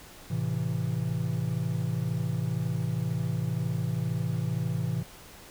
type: chord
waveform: triangle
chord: A minor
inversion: none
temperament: just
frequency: 110 / 132 / 165 Hz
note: A2 / C3 / E3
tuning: 0 / +16 / +2 cents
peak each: -30 / -29 / -29 dBFS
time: 0.3-5.03 s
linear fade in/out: 10 ms
effects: pink hiss -49 dBFS RMS until 5.5 s